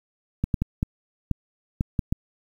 clicks, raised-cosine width 5 ms, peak -10 dBFS, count 8, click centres 0.44 / 0.542 / 0.62 / 0.829 / 1.313 / 1.809 / 1.992 / 2.125 s, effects 8-bit

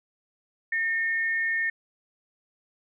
sine tone pair together, 1818 / 2173 Hz, A#6 / C#7, -44 / -35 cents, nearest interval minor third, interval 309 cents, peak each -24 / -33 dBFS, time 0.72-1.7 s, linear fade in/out 5 ms, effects none

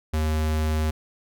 square tone, 77.78 Hz, D#2, in tune, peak -22 dBFS, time 0.13-0.91 s, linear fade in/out 10 ms, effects none

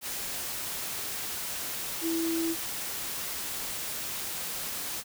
sine tone in noise, 329.6 Hz, E4, in tune, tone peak -27 dBFS, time 2.01-2.56 s, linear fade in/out 50 ms, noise white, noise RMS -35 dBFS, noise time 0.01-5.04 s, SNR +5 dB, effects none

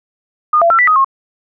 sine tone with pitch steps, 1222 / 678 / 1346 / 1970 / 1253 / 1080 Hz, D#6 / E5 / E6 / B6 / D#6 / C#6, -32 / +49 / +36 / -5 / +12 / -45 cents, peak -7 dBFS, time 0.53-1.046 s, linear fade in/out 5 ms, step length 86 ms, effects none

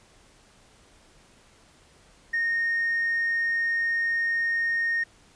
triangle tone with tanh clipping, 1848 Hz, A#6, 16 cents flat, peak -23 dBFS, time 2.33-5.04 s, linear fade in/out 10 ms, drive 5 dB, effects pink hiss -57 dBFS RMS until 5.35 s + resampled to 22050 Hz

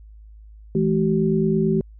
sine tone cluster, 164.3 / 213.3 / 381.3 Hz, E3 / G#3 / G4, -5 / +46 / -48 cents, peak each -21 dBFS, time 0.75-1.81 s, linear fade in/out 2 ms, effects added 53 Hz sine -41 dBFS peak until 1.99 s

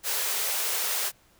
white high-pass noise, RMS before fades -28 dBFS, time 0.03-1.12 s, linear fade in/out 50 ms, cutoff 380 Hz, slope 48 dB/octave, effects pink hiss -61 dBFS RMS until 1.39 s

